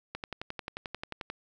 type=click train; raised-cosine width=0.3 ms; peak=-20 dBFS; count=14; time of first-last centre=0.15-1.3 s; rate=11.3 Hz; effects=none